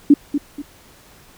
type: tone with echo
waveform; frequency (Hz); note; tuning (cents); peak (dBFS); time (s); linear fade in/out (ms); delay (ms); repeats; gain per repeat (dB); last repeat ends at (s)
sine; 288.4; D4; -31; -5; 0.1-0.14; 5; 240; 2; -10; 0.62
effects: pink hiss -48 dBFS RMS until 1.37 s